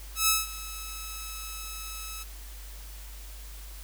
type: tone with ADSR envelope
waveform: 5% pulse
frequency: 1297 Hz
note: E6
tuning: 28 cents flat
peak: -8 dBFS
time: 0.15-2.24 s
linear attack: 130 ms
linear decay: 180 ms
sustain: -18 dB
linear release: 17 ms
effects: added 50 Hz sine -41 dBFS peak until 3.83 s + white hiss -49 dBFS RMS until 3.83 s